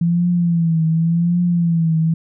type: tone with vibrato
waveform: sine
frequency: 168.1 Hz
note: E3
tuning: 34 cents sharp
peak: -13 dBFS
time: 0.01-2.14 s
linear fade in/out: 5 ms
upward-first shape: triangle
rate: 0.89 Hz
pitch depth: 89 cents each way
effects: none